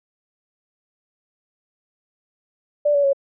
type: tone with pitch steps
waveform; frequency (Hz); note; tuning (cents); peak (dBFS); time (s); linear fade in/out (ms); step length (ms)
sine; 587.3 / 569.9 / 553.1; D5 / C#5 / C#5; 0 / +48 / -4; -14; 2.85-3.132; 10; 94
effects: none